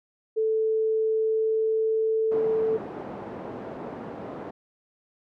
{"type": "tone with pitch glide", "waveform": "sine", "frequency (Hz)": [440, 442.5], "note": ["A4", "A4"], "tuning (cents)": [0, 10], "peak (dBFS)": -21, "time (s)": [0.36, 2.78], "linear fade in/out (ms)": 20, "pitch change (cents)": 10, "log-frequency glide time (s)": [1.13, 2.36]}
{"type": "band-pass noise", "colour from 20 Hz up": "pink", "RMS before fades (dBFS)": -37, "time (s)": [2.31, 4.51], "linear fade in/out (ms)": 10, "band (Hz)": [240, 730], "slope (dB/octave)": 12}
{"effects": []}